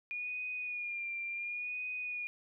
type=tone with vibrato; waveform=sine; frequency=2432 Hz; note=D#7; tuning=40 cents flat; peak=-36 dBFS; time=0.11-2.27 s; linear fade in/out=0 ms; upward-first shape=sine; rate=0.7 Hz; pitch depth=43 cents each way; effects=none